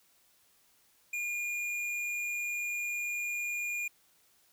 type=tone with hard clipping; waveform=triangle; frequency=2423 Hz; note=D#7; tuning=47 cents flat; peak=-34 dBFS; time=1.13-3.88 s; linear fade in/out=5 ms; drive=13 dB; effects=white hiss -67 dBFS RMS until 4.52 s